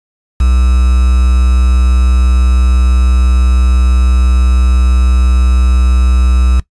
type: tone with quantisation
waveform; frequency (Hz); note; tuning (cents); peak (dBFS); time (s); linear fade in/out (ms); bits
triangle; 63; B1; +35; -4; 0.4-6.6; 5; 4
effects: noise-tail reverb RT60 0.1 s tail -18 dB re dry + resampled to 22050 Hz